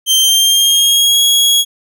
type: tone with pitch glide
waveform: sawtooth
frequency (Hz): 3136 to 3321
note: G7 to G#7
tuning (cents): 0 to -1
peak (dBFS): -5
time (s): 0.06-1.65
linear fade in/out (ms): 50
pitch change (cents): +99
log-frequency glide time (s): 0.19-1.22
effects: none